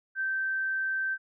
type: tone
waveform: sine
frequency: 1555 Hz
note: G6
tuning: 14 cents flat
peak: -27 dBFS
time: 0.15-1.18 s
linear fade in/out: 50 ms
effects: none